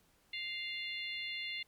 harmonic tone, 698.5 Hz, F5, in tune, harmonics 3 / 4 / 5 / 6, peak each -41 / -43 / -45 / -47 dBFS, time 0.33-1.63 s, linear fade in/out 5 ms, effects pink hiss -70 dBFS RMS until 1.67 s + MP3 96 kbps

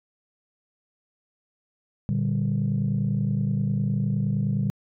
sine chord, G minor, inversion first, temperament equal, 116.54 / 146.83 / 196 Hz, Bb2 / D3 / G3, 0 / 0 / 0 cents, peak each -25 dBFS, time 2.09-4.7 s, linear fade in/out 0 ms, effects tanh soft clip ceiling -16 dBFS

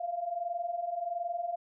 sine tone pair together, 675.6 / 697 Hz, E5 / F5, +42 / -4 cents, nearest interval minor second, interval 54 cents, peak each -37 / -33 dBFS, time 0-1.56 s, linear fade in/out 10 ms, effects none

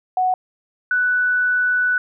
sine tone pair in turn, 740 / 1486.4 Hz, F#5 / F#6, 0 / +7 cents, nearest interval octave, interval 1207 cents, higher second, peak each -15 dBFS, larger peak neither, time 0.17-0.34 / 0.91-1.98 s, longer second, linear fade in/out 2 ms, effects none

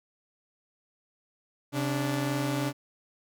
sawtooth tone pair together, 134.4 / 291.4 Hz, C3 / D4, +47 / -13 cents, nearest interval octave + minor second, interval 1340 cents, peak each -26 dBFS, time 1.72-2.73 s, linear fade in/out 50 ms, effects none

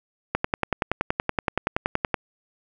click train, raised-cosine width 0.5 ms, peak -6 dBFS, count 20, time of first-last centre 0.35-2.142 s, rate 10.6 Hz, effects none

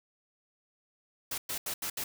white noise bursts at uneven times, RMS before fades -35 dBFS, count 5, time 1.31-1.38 / 1.49-1.58 / 1.66-1.74 / 1.82-1.9 / 1.97-2.04 s, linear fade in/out 5 ms, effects none

